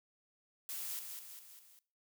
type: noise with echo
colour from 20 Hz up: blue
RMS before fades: -42 dBFS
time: 0.69-0.99 s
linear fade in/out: 0 ms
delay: 200 ms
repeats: 4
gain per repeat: -5 dB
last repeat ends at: 1.79 s
effects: noise-tail reverb RT60 0.4 s tail -20 dB re dry